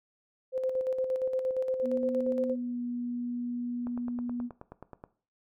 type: tone with tremolo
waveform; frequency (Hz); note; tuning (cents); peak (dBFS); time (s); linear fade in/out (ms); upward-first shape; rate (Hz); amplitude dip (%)
sine; 518; C5; -17; -26; 0.52-2.56; 50; square; 8.6; 45
type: tone with pitch glide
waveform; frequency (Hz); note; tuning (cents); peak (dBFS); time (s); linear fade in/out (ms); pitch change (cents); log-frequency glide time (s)
sine; 245.6 to 242.4; B3 to B3; -9 to -32; -31; 1.82-4.5; 50; -23; 2.53-2.82
type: click train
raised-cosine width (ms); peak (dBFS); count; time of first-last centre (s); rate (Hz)
1; -29; 12; 3.87-5.039; 9.41
effects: noise-tail reverb RT60 0.4 s tail -17 dB re dry